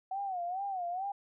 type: tone with vibrato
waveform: sine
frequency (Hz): 745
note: F#5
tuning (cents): +12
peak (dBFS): -33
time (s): 0.11-1.12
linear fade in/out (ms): 5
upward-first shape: sine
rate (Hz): 2.3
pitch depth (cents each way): 130
effects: none